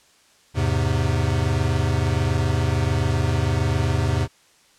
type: chord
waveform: square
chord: E augmented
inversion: none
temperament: equal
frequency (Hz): 82.41 / 103.83 / 130.81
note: E2 / G#2 / B#2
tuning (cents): 0 / 0 / 0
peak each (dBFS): -24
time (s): 0.54-4.28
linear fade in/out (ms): 50
effects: white hiss -56 dBFS RMS until 4.78 s + low-pass 8000 Hz 12 dB/octave